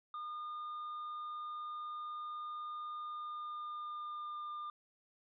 triangle tone with pitch glide, 1216 to 1202 Hz, D#6 to D6, -40 to +40 cents, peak -39 dBFS, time 0.14-4.7 s, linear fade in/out 2 ms, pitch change -20 cents, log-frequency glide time 2.97-4.48 s, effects resampled to 11025 Hz

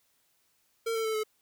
square tone with pitch steps, 456 / 447.6 / 439.5 / 431.4 Hz, A#4 / A4 / A4 / A4, -38 / +30 / -2 / -34 cents, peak -29 dBFS, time 0.86-1.236 s, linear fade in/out 10 ms, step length 94 ms, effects white hiss -71 dBFS RMS until 1.41 s

